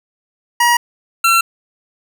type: tone pair in turn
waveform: 25% pulse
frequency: 955 / 1354.4 Hz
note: A#5 / E6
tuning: +42 / +46 cents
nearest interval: tritone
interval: 604 cents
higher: second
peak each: -6 dBFS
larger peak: neither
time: 0.6-0.77 / 1.24-1.41 s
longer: neither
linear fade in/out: 5 ms
effects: none